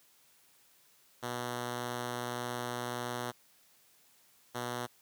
5% pulse tone pair in turn, 121.7 / 121.7 Hz, B2 / B2, -25 / -25 cents, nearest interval unison, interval 0 cents, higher neither, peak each -24 dBFS, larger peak neither, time 1.22-3.32 / 4.54-4.87 s, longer first, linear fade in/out 20 ms, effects white hiss -65 dBFS RMS until 5.01 s + high-pass 80 Hz 12 dB/octave

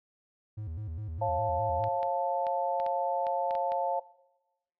triangle tone with vibrato, 92.5 Hz, F#2, in tune, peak -33 dBFS, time 0.57-1.89 s, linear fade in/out 10 ms, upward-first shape square, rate 4.9 Hz, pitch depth 250 cents each way
sine chord, Db augmented, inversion none, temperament equal with one note detuned, 542.6 / 698.5 / 880 Hz, Db5 / F5 / A5, -37 / 0 / 0 cents, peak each -31 dBFS, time 1.21-4 s, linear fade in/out 10 ms
clicks, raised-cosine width 0.3 ms, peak -28 dBFS, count 9, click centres 1.84 / 2.03 / 2.468 / 2.8 / 2.864 / 3.268 / 3.509 / 3.552 / 3.72 s
effects noise-tail reverb RT60 1.0 s tail -21 dB re dry

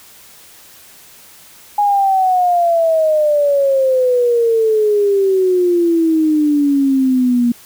sine exponential sweep, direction down, 830.6 to 236.5 Hz, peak -10 dBFS, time 1.78-7.52 s, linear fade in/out 5 ms, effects white hiss -42 dBFS RMS until 7.65 s

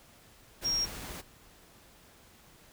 sine tone in noise, 5588 Hz, F8, in tune, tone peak -27 dBFS, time 0.64-0.86 s, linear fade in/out 20 ms, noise pink, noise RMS -42 dBFS, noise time 0.61-1.22 s, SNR +12 dB, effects pink hiss -58 dBFS RMS until 2.72 s

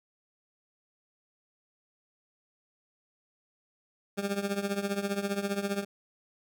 20% pulse tone with tremolo, 200 Hz, G3, 35 cents sharp, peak -21 dBFS, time 4.17-5.85 s, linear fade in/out 20 ms, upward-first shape triangle, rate 15 Hz, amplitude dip 85%, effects none

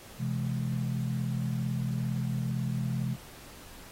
sine tone cluster, 129.1 / 166.8 / 211.2 Hz, C3 / E3 / G#3, -23 / +21 / +29 cents, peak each -30 / -35 / -35 dBFS, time 0.18-3.17 s, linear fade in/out 50 ms, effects pink hiss -50 dBFS RMS until 3.91 s + AAC 48 kbps

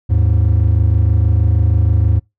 triangle tone pair together, 78.59 / 104.9 Hz, D#2 / G#2, +18 / +18 cents, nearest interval perfect fourth, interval 500 cents, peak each -10 dBFS, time 0.09-2.2 s, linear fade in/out 20 ms, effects noise-tail reverb RT60 0.2 s tail -26 dB re dry + tanh soft clip ceiling -2 dBFS

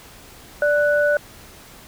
sine tone pair together, 587.3 / 1481.5 Hz, D5 / F#6, 0 / +2 cents, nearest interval octave + major third, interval 1602 cents, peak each -16 / -20 dBFS, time 0.62-1.17 s, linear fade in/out 2 ms, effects pink hiss -44 dBFS RMS until 1.87 s

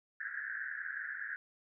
white band-pass noise, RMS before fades -41 dBFS, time 0.2-1.36 s, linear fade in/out 0 ms, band 1500 to 1800 Hz, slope 96 dB/octave, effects none

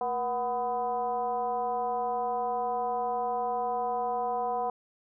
sine tone with frequency modulation, 740 Hz, F#5, in tune, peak -27 dBFS, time 0.01-4.7 s, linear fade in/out 2 ms, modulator 259 Hz, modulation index 1, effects none

